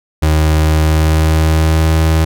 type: tone with pitch glide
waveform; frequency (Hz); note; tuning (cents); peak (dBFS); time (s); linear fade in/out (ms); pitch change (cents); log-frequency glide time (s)
35% pulse; 77.78 to 79.83; D#2 to D#2; 0 to +45; -7; 0.22-2.25; 10; +45; 0.62-1.94
effects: none